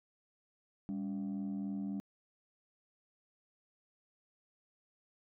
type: tone pair together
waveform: sine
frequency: 199.39 / 282.9 Hz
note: G3 / C#4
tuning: +30 / +35 cents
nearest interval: tritone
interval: 605 cents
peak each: -35 / -39 dBFS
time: 0.89-2 s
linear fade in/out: 0 ms
effects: tanh soft clip ceiling -33 dBFS